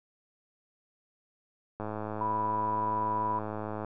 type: click train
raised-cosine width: 1 ms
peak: -22 dBFS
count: 220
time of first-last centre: 1.8-3.847 s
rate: 107 Hz
type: tone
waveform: sine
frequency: 984 Hz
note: B5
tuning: 7 cents flat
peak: -28 dBFS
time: 2.21-3.39 s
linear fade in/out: 2 ms
effects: none